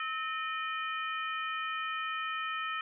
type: harmonic tone with a mistuned harmonic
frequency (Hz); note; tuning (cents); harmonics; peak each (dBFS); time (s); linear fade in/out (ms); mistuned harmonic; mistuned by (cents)
611; D#5; -32; 2 / 3 / 4 / 5; -35 / -39 / -41 / -43; 0-2.81; 2; 2; +98
effects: none